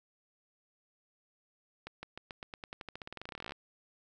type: accelerating click train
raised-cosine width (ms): 0.3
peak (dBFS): -26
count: 29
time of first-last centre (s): 1.87-3.521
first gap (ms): 160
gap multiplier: 0.91
effects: none